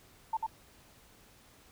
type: tone with echo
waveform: sine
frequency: 892 Hz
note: A5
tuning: 23 cents sharp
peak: -28 dBFS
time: 0.33-0.37 s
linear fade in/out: 5 ms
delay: 95 ms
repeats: 1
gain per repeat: -2 dB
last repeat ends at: 0.465 s
effects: pink hiss -60 dBFS RMS until 1.71 s